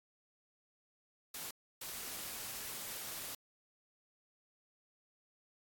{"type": "noise bursts at uneven times", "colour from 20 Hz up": "white", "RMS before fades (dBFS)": -44, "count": 2, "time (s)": [[1.34, 1.51], [1.81, 3.35]], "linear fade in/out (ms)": 5, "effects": ["AAC 64 kbps"]}